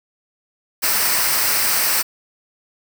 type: noise with comb filter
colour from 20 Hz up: white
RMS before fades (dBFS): -18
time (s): 0.82-2.03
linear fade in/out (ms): 20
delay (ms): 0.29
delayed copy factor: -0.55
effects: none